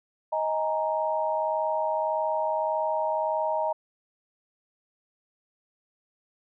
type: chord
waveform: sine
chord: D# suspended fourth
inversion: none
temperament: equal with one note detuned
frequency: 627.7 / 830.6 / 932.3 Hz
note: D#5 / G#5 / A#5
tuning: +15 / 0 / 0 cents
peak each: -27 / -32 / -28 dBFS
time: 0.32-3.73 s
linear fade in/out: 10 ms
effects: none